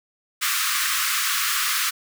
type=high-pass noise; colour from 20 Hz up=pink; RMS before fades=-23 dBFS; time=0.41-1.91 s; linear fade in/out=20 ms; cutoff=1100 Hz; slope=96 dB/octave; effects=none